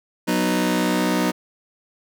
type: chord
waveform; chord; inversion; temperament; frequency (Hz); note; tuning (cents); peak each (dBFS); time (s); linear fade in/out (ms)
sawtooth; B major; second; just; 185.21 / 246.9 / 308.7; F#3 / B3 / D#4; +2 / 0 / -14; -19; 0.27-1.32; 20
effects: none